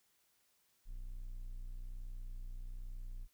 triangle tone, 30.58 Hz, B0, 16 cents flat, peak -40 dBFS, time 0.85-3.28 s, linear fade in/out 50 ms, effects white hiss -75 dBFS RMS until 3.33 s

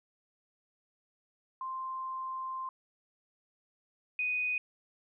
sine tone pair in turn, 1046.5 / 2489 Hz, C6 / D#7, 0 / 0 cents, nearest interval octave + minor third, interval 1500 cents, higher second, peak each -35 / -29 dBFS, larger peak second, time 1.61-2.69 / 4.19-4.58 s, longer first, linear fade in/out 2 ms, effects none

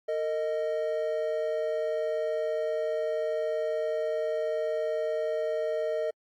triangle tone pair together, 455.2 / 622.3 Hz, A#4 / D#5, -41 / 0 cents, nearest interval perfect fourth, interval 541 cents, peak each -29 / -27 dBFS, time 0.08-6.11 s, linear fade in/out 10 ms, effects AAC 64 kbps

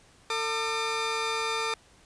15% pulse tone pair together, 450 / 1201.4 Hz, A4 / D6, +39 / +39 cents, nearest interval octave + perfect fourth, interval 1700 cents, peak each -24 dBFS, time 0.3-1.74 s, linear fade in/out 2 ms, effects pink hiss -58 dBFS RMS until 2.05 s + resampled to 22050 Hz

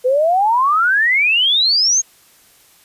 sine exponential sweep, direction up, 488.6 to 6650 Hz, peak -11 dBFS, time 0.04-2.02 s, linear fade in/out 20 ms, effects white hiss -50 dBFS RMS until 2.84 s + resampled to 32000 Hz

